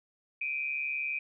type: tone pair together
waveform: sine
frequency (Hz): 2354 / 2494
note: D7 / D#7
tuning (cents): +3 / +3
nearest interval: minor second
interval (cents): 100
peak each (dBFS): -34 / -33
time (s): 0.41-1.19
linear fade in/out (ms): 5
effects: none